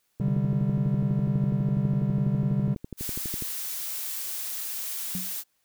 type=chord; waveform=triangle; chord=C suspended second; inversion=none; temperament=just; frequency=130.81 / 147.16 / 196.22 Hz; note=C3 / D3 / G3; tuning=0 / +4 / +2 cents; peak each=-25 dBFS; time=0.2-2.75 s; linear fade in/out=10 ms
type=click train; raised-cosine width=3 ms; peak=-22 dBFS; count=40; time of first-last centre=0.2-3.423 s; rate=12.1 Hz
type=noise; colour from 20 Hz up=blue; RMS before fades=-33 dBFS; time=2.97-5.44 s; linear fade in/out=50 ms
type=tone with exponential decay; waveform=sine; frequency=185 Hz; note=F#3; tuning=in tune; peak=-27 dBFS; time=5.15-5.38 s; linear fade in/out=0 ms; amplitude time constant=48 ms
effects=white hiss -72 dBFS RMS until 5.64 s